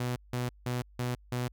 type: tone bursts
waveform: sawtooth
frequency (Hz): 123.47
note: B2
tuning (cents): 0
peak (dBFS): -26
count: 5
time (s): 0-1.48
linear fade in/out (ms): 5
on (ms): 160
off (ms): 170
effects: added 50 Hz sine -54 dBFS peak until 1.52 s